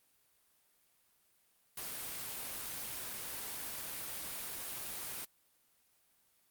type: noise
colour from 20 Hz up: white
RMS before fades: -42 dBFS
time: 1.77-5.25 s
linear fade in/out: 5 ms
effects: white hiss -72 dBFS RMS until 6.5 s + Opus 32 kbps